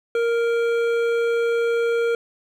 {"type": "tone with hard clipping", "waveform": "sine", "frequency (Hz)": 466.2, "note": "A#4", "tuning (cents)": 0, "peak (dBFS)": -20, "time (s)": [0.15, 2.15], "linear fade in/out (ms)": 2, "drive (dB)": 11, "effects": []}